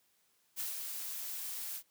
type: noise with ADSR envelope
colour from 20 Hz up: blue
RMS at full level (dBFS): -37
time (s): 0.56-1.83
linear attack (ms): 40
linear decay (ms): 140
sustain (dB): -4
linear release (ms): 70
effects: white hiss -73 dBFS RMS until 1.9 s + high-pass 80 Hz 12 dB/octave